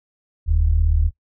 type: tone pair together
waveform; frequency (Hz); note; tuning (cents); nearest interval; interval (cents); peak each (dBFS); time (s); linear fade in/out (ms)
sine; 40.99 / 77.78; E1 / D#2; -9 / 0; major seventh; 1109; -16; 0.46-1.11; 50
effects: noise-tail reverb RT60 0.1 s tail -20 dB re dry + tanh soft clip ceiling -6 dBFS